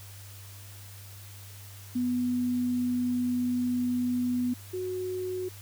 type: tone pair in turn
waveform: sine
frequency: 246.9 / 367.8 Hz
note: B3 / F#4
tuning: 0 / -10 cents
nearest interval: perfect fifth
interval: 690 cents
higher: second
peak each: -25 / -30 dBFS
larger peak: first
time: 1.95-4.54 / 4.73-5.49 s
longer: first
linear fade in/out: 10 ms
effects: added 99 Hz sine -45 dBFS peak until 5.61 s + white hiss -50 dBFS RMS until 5.61 s